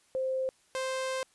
sine / sawtooth tone pair in turn, 523.3 / 523.3 Hz, C5 / C5, 0 / 0 cents, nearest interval unison, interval 0 cents, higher neither, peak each -28 / -27 dBFS, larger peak second, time 0.15-0.49 / 0.75-1.23 s, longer second, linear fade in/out 0 ms, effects white hiss -66 dBFS RMS until 1.34 s + resampled to 24000 Hz

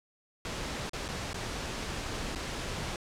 pink noise with dropouts, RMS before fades -36 dBFS, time 0.45-2.96 s, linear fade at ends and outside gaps 1 ms, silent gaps 0.895-0.933 / 1.081-1.087 / 1.332-1.343 / 2.35-2.357 s, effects low-pass 7000 Hz 12 dB/octave

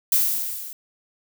violet noise with level ramp, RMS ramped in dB -17 to -37 dBFS, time 0.12-0.73 s, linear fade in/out 2 ms, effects none

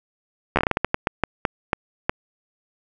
slowing click train, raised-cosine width 0.5 ms, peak -3 dBFS, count 15, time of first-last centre 0.56-2.095 s, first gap 12 ms, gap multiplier 1.3, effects none

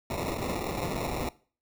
violet noise with sample-and-hold, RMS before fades -32 dBFS, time 0.1-1.29 s, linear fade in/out 2 ms, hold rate 1575 Hz, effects noise-tail reverb RT60 0.4 s tail -20 dB re dry

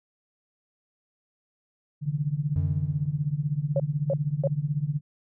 sine tone with tremolo, 146.83 Hz, D3, in tune, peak -20 dBFS, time 2.01-5.01 s, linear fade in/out 50 ms, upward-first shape triangle, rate 16 Hz, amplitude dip 95%
triangle tone with exponential decay, 91.1 Hz, F#2, 26 cents flat, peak -21 dBFS, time 2.56-3.67 s, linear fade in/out 0 ms, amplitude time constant 240 ms
sine tone bursts, 552 Hz, C#5, 7 cents flat, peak -22 dBFS, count 3, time 3.76-4.474 s, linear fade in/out 2 ms, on 38 ms, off 300 ms
effects none

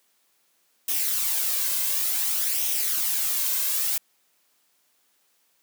blue noise with flanger, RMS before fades -25 dBFS, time 0.88-3.98 s, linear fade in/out 5 ms, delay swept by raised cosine 0.33 to 1.93 ms, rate 0.56 Hz, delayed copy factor +0.5, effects white hiss -67 dBFS RMS until 5.62 s + high-pass 200 Hz 12 dB/octave

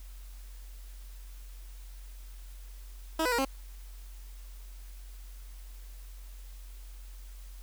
15% pulse tone with pitch steps, 320.8 / 499.1 / 472.3 / 268.7 Hz, E4 / B4 / A#4 / C4, -47 / +18 / +23 / +46 cents, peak -20 dBFS, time 3.19-3.45 s, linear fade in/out 5 ms, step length 65 ms, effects added 45 Hz sine -43 dBFS peak until 7.62 s + white hiss -58 dBFS RMS until 7.62 s

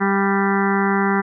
harmonic tone with a mistuned harmonic, 197.2 Hz, G3, 11 cents sharp, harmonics 1 / 2 / 4 / 5 / 6 / 7 / 8 / 9 / 10, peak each -19 / -22 / -25 / -26 / -27 / -27 / -28 / -29 / -29 dBFS, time 0-1.22 s, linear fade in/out 20 ms, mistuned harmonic 8, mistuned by -16 cents, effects none

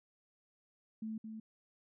sine tone with echo, 219.7 Hz, A3, 2 cents flat, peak -38 dBFS, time 1.02-1.18 s, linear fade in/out 5 ms, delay 220 ms, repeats 1, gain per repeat -5 dB, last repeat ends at 1.4 s, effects none

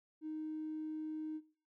triangle tone with tanh clipping, 311.1 Hz, D#4, in tune, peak -39 dBFS, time 0.21-1.41 s, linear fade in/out 50 ms, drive 1 dB, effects noise-tail reverb RT60 0.4 s tail -17 dB re dry

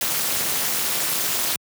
white noise with amplitude modulation, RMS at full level -19 dBFS, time 0.01-1.56 s, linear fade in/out 2 ms, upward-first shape sine, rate 287 Hz, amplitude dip 100%, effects high-pass 100 Hz 12 dB/octave

